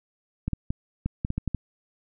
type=clicks; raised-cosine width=5 ms; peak=-14 dBFS; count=9; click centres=0.48 / 0.533 / 0.705 / 1.06 / 1.249 / 1.304 / 1.38 / 1.477 / 1.547 s; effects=none